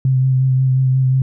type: tone with vibrato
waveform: sine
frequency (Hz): 130.81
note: C3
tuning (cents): 0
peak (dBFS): -11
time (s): 0.05-1.22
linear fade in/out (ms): 2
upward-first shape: sine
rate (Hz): 5.6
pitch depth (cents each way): 20
effects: none